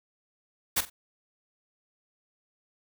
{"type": "noise with echo", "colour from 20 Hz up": "white", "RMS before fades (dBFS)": -25, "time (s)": [0.76, 0.81], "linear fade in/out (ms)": 10, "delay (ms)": 45, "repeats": 2, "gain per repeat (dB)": -13, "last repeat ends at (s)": 0.9, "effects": []}